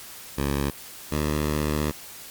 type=tone pair in turn; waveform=10% pulse; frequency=70.3 / 75.12 Hz; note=C#2 / D2; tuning=+25 / +40 cents; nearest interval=minor second; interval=115 cents; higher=second; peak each=-15 dBFS; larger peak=neither; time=0.37-0.71 / 1.11-1.92 s; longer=second; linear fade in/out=20 ms; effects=white hiss -42 dBFS RMS until 2.3 s + Opus 48 kbps